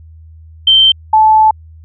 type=tone pair in turn; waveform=sine; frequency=3120 / 869.5 Hz; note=G7 / A5; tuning=-9 / -21 cents; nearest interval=octave + minor seventh; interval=2212 cents; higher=first; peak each=-4 dBFS; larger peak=neither; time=0.67-0.92 / 1.13-1.51 s; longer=second; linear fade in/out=5 ms; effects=added 80 Hz sine -34 dBFS peak until 1.84 s